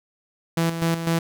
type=tone with tremolo; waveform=sawtooth; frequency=166 Hz; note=E3; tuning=12 cents sharp; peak=-15 dBFS; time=0.57-1.19 s; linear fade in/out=5 ms; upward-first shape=square; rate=4 Hz; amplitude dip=60%; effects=none